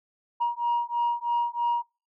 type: beating tone pair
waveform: sine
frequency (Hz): 948 / 951.1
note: A#5 / A#5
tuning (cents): +29 / +35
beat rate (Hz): 3.1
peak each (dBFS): -25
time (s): 0.4-1.83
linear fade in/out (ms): 20
effects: noise-tail reverb RT60 0.3 s tail -24 dB re dry + tanh soft clip ceiling -19 dBFS